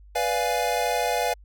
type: chord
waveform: square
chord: B diminished seventh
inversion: none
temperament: equal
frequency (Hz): 493.9 / 587.3 / 698.5 / 830.6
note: B4 / D5 / F5 / Ab5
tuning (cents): 0 / 0 / 0 / 0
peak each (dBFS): -29 / -31 / -27 / -29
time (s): 0.15-1.34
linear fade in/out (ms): 10
effects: added 50 Hz sine -46 dBFS peak until 1.44 s